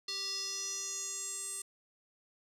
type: tone with band-pass filter sweep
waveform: square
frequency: 392 Hz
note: G4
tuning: in tune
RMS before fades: -39 dBFS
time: 0.08-1.62 s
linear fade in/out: 5 ms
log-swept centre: 4600 to 8600 Hz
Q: 6.7
effects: none